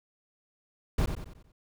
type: noise with echo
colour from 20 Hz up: brown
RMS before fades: -25 dBFS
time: 0.98-1.06 s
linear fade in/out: 5 ms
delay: 92 ms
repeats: 5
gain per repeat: -7 dB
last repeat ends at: 1.52 s
effects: none